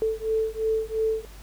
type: beating tone pair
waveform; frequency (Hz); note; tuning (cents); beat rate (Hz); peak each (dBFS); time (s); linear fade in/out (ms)
sine; 440 / 442.9; A4 / A4; 0 / +11; 2.9; -26; 0.02-1.25; 0
effects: added 50 Hz sine -42 dBFS peak until 1.42 s + pink hiss -50 dBFS RMS until 1.42 s